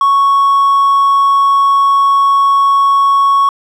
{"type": "tone", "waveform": "triangle", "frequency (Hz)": 1108.7, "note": "C#6", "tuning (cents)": 0, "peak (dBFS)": -4, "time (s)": [0.01, 3.49], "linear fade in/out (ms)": 2, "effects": ["tanh soft clip ceiling -1 dBFS"]}